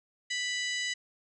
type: harmonic tone with a mistuned harmonic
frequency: 987.8 Hz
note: B5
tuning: in tune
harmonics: 2 / 3 / 4 / 5 / 6 / 7 / 8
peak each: -33 / -37 / -39 / -41 / -43 / -44 / -45 dBFS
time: 0.3-0.94 s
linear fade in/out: 10 ms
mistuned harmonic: 6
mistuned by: +73 cents
effects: none